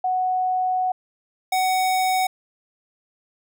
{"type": "tone pair in turn", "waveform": ["sine", "square"], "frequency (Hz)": [740, 747.7], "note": ["F#5", "F#5"], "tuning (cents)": [0, 18], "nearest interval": "unison", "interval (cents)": 18, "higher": "second", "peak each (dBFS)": -19, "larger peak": "neither", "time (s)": [[0.04, 0.92], [1.52, 2.27]], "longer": "first", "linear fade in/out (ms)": 5, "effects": []}